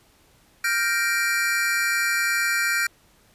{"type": "chord", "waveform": "square", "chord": "G minor seventh", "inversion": "third", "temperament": "equal", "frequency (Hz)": [1396.9, 1568, 1864.7, 2349], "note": ["F6", "G6", "Bb6", "D7"], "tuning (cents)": [0, 0, 0, 0], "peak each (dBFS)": -27, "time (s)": [0.64, 2.87], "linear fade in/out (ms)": 5, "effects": ["pink hiss -58 dBFS RMS until 3.34 s", "resampled to 32000 Hz"]}